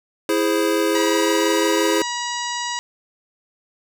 square chord, E augmented, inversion none, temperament equal, 329.6 / 415.3 / 523.3 Hz, E4 / G#4 / B#4, 0 / 0 / 0 cents, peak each -21 / -22 / -24 dBFS, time 0.29-2.02 s, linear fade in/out 2 ms
harmonic tone, 963 Hz, B5, 44 cents flat, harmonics 1 / 2 / 3 / 4 / 5 / 6 / 7 / 8, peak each -27 / -30 / -32 / -33 / -34 / -35 / -35 / -36 dBFS, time 0.95-2.79 s, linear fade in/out 0 ms
effects none

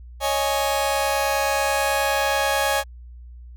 sawtooth chord, C# suspended second, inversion none, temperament just, 554.4 / 623.7 / 831.5 Hz, C#5 / D#5 / G#5, 0 / +4 / +2 cents, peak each -20 / -23 / -19 dBFS, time 0.2-2.84 s, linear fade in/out 50 ms, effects added 60 Hz sine -38 dBFS peak until 3.56 s

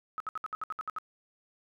sine tone bursts, 1278 Hz, D#6, 46 cents sharp, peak -32 dBFS, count 10, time 0.18-0.985 s, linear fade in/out 0 ms, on 22 ms, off 65 ms, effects none

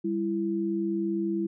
sine tone pair together, 198.36 / 333.6 Hz, G3 / E4, +21 / +21 cents, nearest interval major sixth, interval 900 cents, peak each -30 / -27 dBFS, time 0.04-1.47 s, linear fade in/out 10 ms, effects none

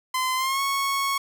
sawtooth tone with pitch glide, 1029 to 1102.9 Hz, C6 to C#6, -29 to -9 cents, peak -19 dBFS, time 0.14-1.18 s, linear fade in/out 5 ms, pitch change +120 cents, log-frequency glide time 0.36-0.61 s, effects none

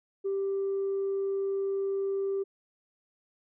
sine tone, 392 Hz, G4, in tune, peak -26 dBFS, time 0.24-2.44 s, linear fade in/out 20 ms, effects tanh soft clip ceiling -24 dBFS

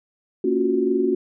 sine chord, Gb major seventh, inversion first, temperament just, 231.2 / 277.5 / 346.9 / 370 Hz, Bb3 / Db4 / F4 / Gb4, -14 / +2 / -12 / 0 cents, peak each -26 / -24 / -25 / -20 dBFS, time 0.44-1.15 s, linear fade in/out 5 ms, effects none

